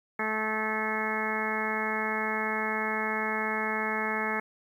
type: harmonic tone with a mistuned harmonic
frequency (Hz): 217.1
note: A3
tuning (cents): -23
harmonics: 1 / 2 / 3 / 4 / 5 / 6 / 7 / 8 / 9 / 10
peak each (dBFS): -36 / -36 / -40 / -35 / -40 / -36 / -42 / -34 / -41 / -34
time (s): 0.19-4.4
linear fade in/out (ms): 5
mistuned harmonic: 7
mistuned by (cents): +31
effects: 10-bit